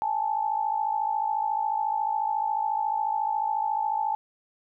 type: tone pair together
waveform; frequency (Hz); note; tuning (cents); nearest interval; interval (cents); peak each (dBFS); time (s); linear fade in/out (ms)
sine; 824 / 878.1; G#5 / A5; -14 / -4; minor second; 110; -28 / -26; 0.02-4.15; 0
effects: none